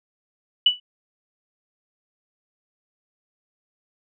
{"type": "tone with exponential decay", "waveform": "sine", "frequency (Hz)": 2960, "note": "F#7", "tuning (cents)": 0, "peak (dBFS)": -9, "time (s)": [0.66, 0.8], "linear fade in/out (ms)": 5, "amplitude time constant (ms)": 29, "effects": []}